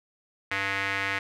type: tone with band-pass filter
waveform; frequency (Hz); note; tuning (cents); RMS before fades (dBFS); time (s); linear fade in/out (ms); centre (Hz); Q
square; 98; G2; 0; -29; 0.51-1.19; 5; 2000; 2.9
effects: none